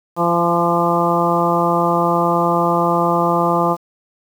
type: harmonic tone with a mistuned harmonic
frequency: 171.2 Hz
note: F3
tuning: 34 cents flat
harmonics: 1 / 2 / 3 / 4 / 5 / 6 / 7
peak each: -21 / -21 / -21 / -21 / -21 / -21 / -21 dBFS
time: 0.16-3.77 s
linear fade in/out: 50 ms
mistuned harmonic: 6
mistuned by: +16 cents
effects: 7-bit